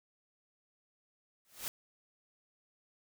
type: noise with exponential growth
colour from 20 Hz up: white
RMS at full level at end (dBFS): -35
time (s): 1.45-1.68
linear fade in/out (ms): 0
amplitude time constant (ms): 49
effects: none